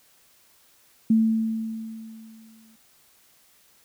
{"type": "tone with exponential decay", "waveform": "sine", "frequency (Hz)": 222.6, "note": "A3", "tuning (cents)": 20, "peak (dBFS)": -14, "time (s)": [1.1, 2.76], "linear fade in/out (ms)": 5, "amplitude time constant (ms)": 360, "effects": ["white hiss -59 dBFS RMS until 3.84 s"]}